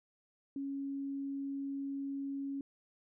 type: tone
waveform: sine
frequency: 276.5 Hz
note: C#4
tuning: 4 cents flat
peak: -36 dBFS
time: 0.56-2.61 s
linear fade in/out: 2 ms
effects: none